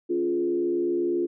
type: tone with frequency modulation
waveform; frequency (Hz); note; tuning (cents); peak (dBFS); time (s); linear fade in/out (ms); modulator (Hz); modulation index
sine; 349.2; F4; 0; -22; 0.09-1.27; 20; 72.1; 0.72
effects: none